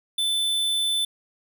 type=tone; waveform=square; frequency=3520 Hz; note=A7; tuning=in tune; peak=-22 dBFS; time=0.18-1.05 s; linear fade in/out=5 ms; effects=none